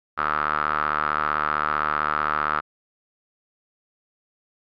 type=tone with band-pass filter; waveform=sawtooth; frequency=75.5 Hz; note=D2; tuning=48 cents sharp; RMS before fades=-24 dBFS; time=0.17-2.61 s; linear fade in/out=20 ms; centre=1300 Hz; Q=7.2; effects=resampled to 11025 Hz